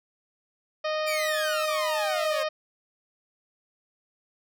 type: harmonic tone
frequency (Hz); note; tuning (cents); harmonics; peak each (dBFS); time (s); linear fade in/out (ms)
618; D#5; -12; 1 / 2 / 3 / 4 / 5 / 6 / 7 / 8 / 9; -27 / -33 / -37 / -39 / -41 / -43 / -44 / -45 / -46; 0.84-2.49; 10
type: exponential sweep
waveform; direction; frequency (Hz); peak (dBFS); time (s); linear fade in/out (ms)
sawtooth; down; 2431 to 523; -26; 1.06-2.44; 20
effects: none